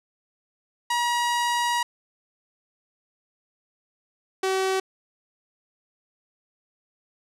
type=tone pair in turn; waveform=sawtooth; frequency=957 / 380.6 Hz; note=A#5 / F#4; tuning=+45 / +49 cents; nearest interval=octave + major third; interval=1596 cents; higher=first; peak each=-18 dBFS; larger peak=neither; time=0.9-1.83 / 4.43-4.8 s; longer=first; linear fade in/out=5 ms; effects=low-pass 10000 Hz 12 dB/octave